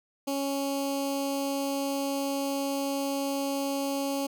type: tone with notch filter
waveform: 15% pulse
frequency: 277.2 Hz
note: C#4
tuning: in tune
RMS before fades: -30 dBFS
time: 0.27-4.27 s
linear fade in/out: 10 ms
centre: 1600 Hz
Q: 0.56
effects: none